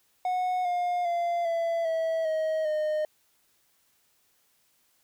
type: tone with pitch steps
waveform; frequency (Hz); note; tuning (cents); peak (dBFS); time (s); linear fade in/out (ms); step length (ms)
triangle; 732 / 710.8 / 690.1 / 670.1 / 650.6 / 631.7 / 613.4; F#5 / F5 / F5 / E5 / E5 / D#5 / D#5; -19 / +30 / -21 / +28 / -23 / +26 / -25; -23; 0.25-3.05; 2; 400
effects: white hiss -68 dBFS RMS until 5.03 s